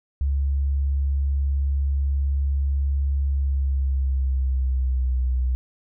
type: tone with pitch glide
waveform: sine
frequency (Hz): 69.3 to 63.18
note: C#2 to B1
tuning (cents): 0 to +40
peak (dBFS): -19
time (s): 0.21-5.55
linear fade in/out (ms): 0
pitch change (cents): -160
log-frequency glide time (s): 3.26-5.2
effects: none